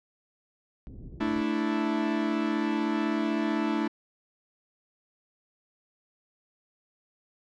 pink low-pass noise, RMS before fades -44 dBFS, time 0.87-1.42 s, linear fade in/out 0 ms, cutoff 350 Hz, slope 24 dB/octave
45% pulse chord, A suspended fourth, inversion none, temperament equal, 220 / 293.7 / 329.6 Hz, A3 / D4 / E4, 0 / 0 / 0 cents, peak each -30 dBFS, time 1.2-3.88 s, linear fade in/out 10 ms
effects low-pass 3000 Hz 12 dB/octave

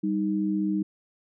sine tone pair together, 196 / 311.1 Hz, G3 / D#4, 0 / 0 cents, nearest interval minor sixth, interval 800 cents, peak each -26 dBFS, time 0.03-0.83 s, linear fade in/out 10 ms, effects none

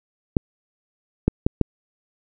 clicks, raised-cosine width 3 ms, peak -3 dBFS, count 4, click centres 0.368 / 1.28 / 1.465 / 1.613 s, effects none

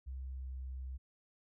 sine tone with pitch glide, 65.41 to 64.88 Hz, C2 to C2, 0 to -14 cents, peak -40 dBFS, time 0.06-0.98 s, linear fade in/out 20 ms, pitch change -14 cents, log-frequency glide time 0.32-0.5 s, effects none

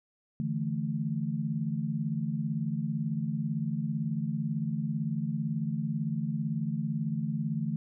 sine chord, D suspended second, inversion none, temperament equal, 146.83 / 164.81 / 220 Hz, D3 / E3 / A3, 0 / 0 / 0 cents, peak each -33 dBFS, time 0.4-7.76 s, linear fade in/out 0 ms, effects none

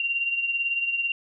sine beating tone pair, 2764 / 2782 Hz, F7 / F7, -19 / -7 cents, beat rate 18 Hz, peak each -24 / -32 dBFS, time 0-1.12 s, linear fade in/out 2 ms, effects none

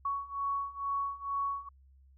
sine beating tone pair, 1115 / 1117.2 Hz, C#6 / C#6, +10 / +13 cents, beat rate 2.2 Hz, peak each -36 / -34 dBFS, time 0.05-1.69 s, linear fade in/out 5 ms, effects added 67 Hz sine -57 dBFS peak until 2.17 s

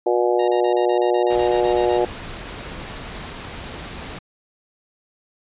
harmonic tone, 120.8 Hz, B2, 38 cents flat, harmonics 3 / 4 / 5 / 6 / 7, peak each -19 / -21 / -23 / -25 / -26 dBFS, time 0.06-2.05 s, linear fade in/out 5 ms
10% pulse tone bursts, 932.3 Hz, A#5, in tune, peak -23 dBFS, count 13, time 0.39-1.981 s, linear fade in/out 5 ms, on 91 ms, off 34 ms
pink noise, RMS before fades -33 dBFS, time 1.3-4.19 s, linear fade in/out 5 ms
effects resampled to 8000 Hz

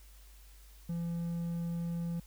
triangle tone, 169.7 Hz, F3, 49 cents flat, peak -31 dBFS, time 0.89-2.2 s, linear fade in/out 5 ms, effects added 50 Hz sine -53 dBFS peak until 2.26 s + white hiss -62 dBFS RMS until 2.26 s

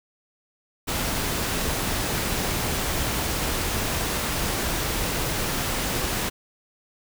pink noise, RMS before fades -26 dBFS, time 0.87-6.3 s, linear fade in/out 20 ms, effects none

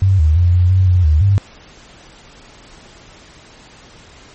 sine tone with pitch steps, 96 / 77.4 / 87.7 / 89.4 / 93.6 / 90.3 / 76.4 / 99.1 Hz, G2 / D#2 / F2 / F2 / F#2 / F#2 / D#2 / G2, -36 / -9 / +8 / +41 / +20 / -42 / -31 / +19 cents, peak -8 dBFS, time 0.02-1.38 s, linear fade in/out 0 ms, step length 170 ms, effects pink hiss -42 dBFS RMS until 4.34 s + MP3 32 kbps

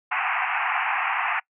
pink band-pass noise, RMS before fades -25 dBFS, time 0.11-1.4 s, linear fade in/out 10 ms, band 730 to 2700 Hz, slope 96 dB/octave, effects noise-tail reverb RT60 0.1 s tail -24 dB re dry

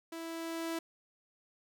sawtooth tone with level ramp, 329.6 Hz, E4, in tune, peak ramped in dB -37 to -30 dBFS, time 0.12-0.79 s, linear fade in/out 5 ms, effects none

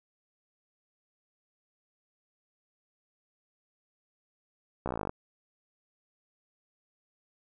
slowing click train, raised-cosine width 1 ms, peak -18 dBFS, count 14, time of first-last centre 4.86-5.094 s, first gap 15 ms, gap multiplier 1.03, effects none

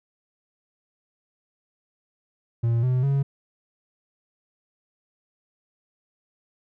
triangle tone with pitch steps, 116.54 / 127.09 / 138.59 Hz, A#2 / C3 / C#3, 0 / -50 / 0 cents, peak -17 dBFS, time 2.63-3.23 s, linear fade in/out 10 ms, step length 200 ms, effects none

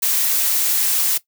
blue noise, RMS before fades -18 dBFS, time 0.02-1.18 s, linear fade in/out 10 ms, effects noise-tail reverb RT60 0.1 s tail -17 dB re dry

